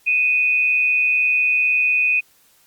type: tone pair together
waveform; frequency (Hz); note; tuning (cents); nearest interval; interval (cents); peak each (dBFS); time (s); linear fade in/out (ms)
sine; 2489 / 2629; D#7 / E7; 0 / -5; minor second; 95; -15 / -23; 0.06-2.21; 20
effects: white hiss -56 dBFS RMS until 2.66 s + Opus 48 kbps

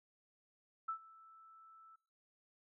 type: tone with ADSR envelope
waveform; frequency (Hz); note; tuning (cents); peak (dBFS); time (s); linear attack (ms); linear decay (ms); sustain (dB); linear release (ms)
sine; 1318.5; E6; 0; -35; 0.88-1.96; 10; 89; -23; 8
effects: noise-tail reverb RT60 0.5 s tail -26 dB re dry

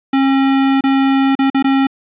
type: tone with dropouts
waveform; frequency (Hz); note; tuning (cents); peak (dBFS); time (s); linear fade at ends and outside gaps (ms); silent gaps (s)
square; 270.5; C#4; -42; -11; 0.13-1.87; 5; 0.809-0.838 / 1.353-1.39 / 1.501-1.545 / 1.626-1.643
effects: resampled to 8000 Hz + 7-bit

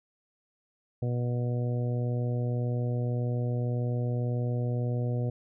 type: harmonic tone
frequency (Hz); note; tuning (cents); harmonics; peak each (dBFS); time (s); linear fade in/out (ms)
121.8; B2; -24; 1 / 2 / 3 / 4 / 5 / 6; -27 / -37 / -41 / -38 / -42 / -48; 1.02-5.3; 5
effects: none

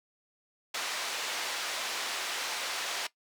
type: band-pass noise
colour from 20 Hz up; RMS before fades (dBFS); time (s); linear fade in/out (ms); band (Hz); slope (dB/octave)
white; -35; 0.74-3.07; 5; 510 to 4700; 12
effects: noise-tail reverb RT60 0.1 s tail -18 dB re dry

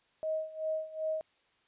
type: tone with tremolo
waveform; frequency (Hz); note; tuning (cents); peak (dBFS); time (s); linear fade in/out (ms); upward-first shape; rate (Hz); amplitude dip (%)
sine; 630; D#5; +21; -29; 0.23-1.21; 0; sine; 2.6; 85
effects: white hiss -70 dBFS RMS until 1.67 s + resampled to 8000 Hz

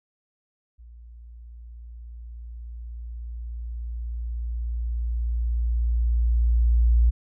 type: tone with level ramp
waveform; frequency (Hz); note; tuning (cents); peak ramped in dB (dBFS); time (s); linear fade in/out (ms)
sine; 58.27; A#1; 0; -43 to -14; 0.78-7.11; 20
effects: none

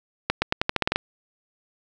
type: accelerating click train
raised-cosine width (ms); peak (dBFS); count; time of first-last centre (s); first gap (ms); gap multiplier
0.3; -4; 10; 0.3-0.959; 120; 0.87
effects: none

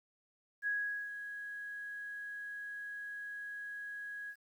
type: tone with ADSR envelope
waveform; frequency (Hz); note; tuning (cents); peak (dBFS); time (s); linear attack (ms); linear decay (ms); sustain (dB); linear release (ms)
sine; 1661.2; G#6; 0; -31; 0.62-4.36; 49; 420; -10; 66
effects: 11-bit

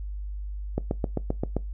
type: click train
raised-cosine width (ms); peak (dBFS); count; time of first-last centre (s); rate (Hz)
2; -12; 7; 0.78-1.566; 7.63
effects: noise-tail reverb RT60 0.2 s tail -21 dB re dry + added 50 Hz sine -31 dBFS peak until 1.73 s

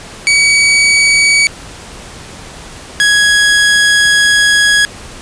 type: tone pair in turn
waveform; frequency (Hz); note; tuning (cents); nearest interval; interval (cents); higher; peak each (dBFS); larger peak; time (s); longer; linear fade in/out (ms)
sawtooth; 2269 / 1665.8; C#7 / G#6; +40 / +5; perfect fourth; 535; first; -3; neither; 0.27-1.47 / 3-4.85; second; 0
effects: pink hiss -31 dBFS RMS until 5.21 s + resampled to 22050 Hz

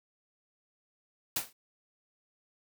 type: noise with exponential decay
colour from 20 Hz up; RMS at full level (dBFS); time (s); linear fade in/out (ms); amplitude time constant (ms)
white; -27; 1.36-1.53; 5; 36
effects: none

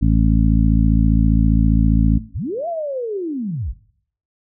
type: harmonic tone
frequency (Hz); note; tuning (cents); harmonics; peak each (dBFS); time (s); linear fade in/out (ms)
55; A1; 0; 1 / 2 / 3 / 4 / 5; -15 / -18 / -20 / -21 / -22; 0.01-2.19; 20
type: linear two-way sweep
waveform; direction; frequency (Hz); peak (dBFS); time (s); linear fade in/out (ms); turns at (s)
sine; up then down; 37 to 698.5 to 37; -21; 2.34-3.73; 20; 2.68
effects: noise-tail reverb RT60 0.6 s tail -17 dB re dry

